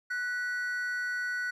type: tone pair together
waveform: triangle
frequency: 1483.6 / 1941 Hz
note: F#6 / B6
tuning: +4 / -31 cents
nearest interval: perfect fourth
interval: 465 cents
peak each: -29 / -37 dBFS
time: 0.1-1.51 s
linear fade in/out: 10 ms
effects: none